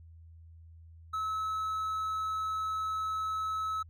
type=tone; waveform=triangle; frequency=1295 Hz; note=E6; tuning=31 cents flat; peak=-29 dBFS; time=1.13-3.83 s; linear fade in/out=10 ms; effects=added 82 Hz sine -50 dBFS peak until 3.89 s